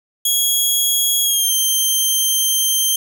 10% pulse tone with pitch glide, 3322 to 3145 Hz, G#7 to G7, 0 to +5 cents, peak -7 dBFS, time 0.25-2.96 s, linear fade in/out 5 ms, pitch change -95 cents, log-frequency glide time 1.23-1.51 s, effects none

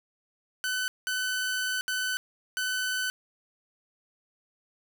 sawtooth tone bursts at uneven times, 1508 Hz, F#6, 32 cents sharp, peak -24 dBFS, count 4, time 0.64-0.88 / 1.07-1.81 / 1.88-2.17 / 2.57-3.1 s, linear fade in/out 0 ms, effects none

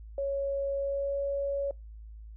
sine tone with pitch glide, 554.4 to 559.2 Hz, C#5 to C#5, 0 to +15 cents, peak -28 dBFS, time 0.18-1.71 s, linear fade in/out 2 ms, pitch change +15 cents, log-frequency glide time 0.76-1.17 s, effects noise-tail reverb RT60 0.2 s tail -23 dB re dry + added 54 Hz sine -43 dBFS peak until 2.36 s

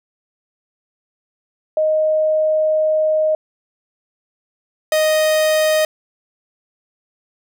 sine / 45% pulse tone pair in turn, 622.3 / 622.3 Hz, D#5 / D#5, 0 / 0 cents, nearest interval unison, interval 0 cents, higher neither, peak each -13 dBFS, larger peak neither, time 1.77-3.35 / 4.92-5.85 s, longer first, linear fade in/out 2 ms, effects none

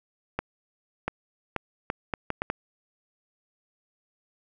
accelerating click train, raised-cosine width 0.5 ms, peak -12 dBFS, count 8, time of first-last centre 0.39-2.501 s, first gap 690 ms, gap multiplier 0.7, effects none

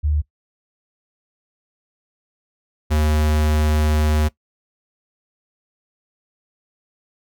sine / square tone pair in turn, 74.6 / 76.26 Hz, D2 / D#2, +28 / -34 cents, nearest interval unison, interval 38 cents, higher second, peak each -16 dBFS, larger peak neither, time 0.03-0.22 / 2.9-4.29 s, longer second, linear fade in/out 20 ms, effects noise-tail reverb RT60 0.1 s tail -19 dB re dry

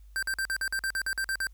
square tone bursts, 1568 Hz, G6, in tune, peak -28 dBFS, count 12, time 0.16-1.469 s, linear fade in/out 0 ms, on 66 ms, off 47 ms, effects added 50 Hz sine -48 dBFS peak until 1.53 s + white hiss -71 dBFS RMS until 1.53 s

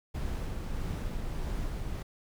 brown noise with tremolo, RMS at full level -33 dBFS, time 0.14-2.03 s, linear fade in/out 10 ms, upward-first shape sine, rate 1.6 Hz, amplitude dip 25%, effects none

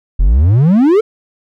triangle exponential sweep, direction up, 38.89 to 460.1 Hz, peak -4 dBFS, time 0.19-1.01 s, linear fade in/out 10 ms, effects none

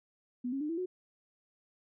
sine tone with pitch steps, 246.9 / 272.4 / 300.5 / 331.5 / 365.7 Hz, B3 / C#4 / D4 / E4 / F#4, 0 / -30 / +40 / +10 / -20 cents, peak -32 dBFS, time 0.44-0.86 s, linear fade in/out 10 ms, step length 84 ms, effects none

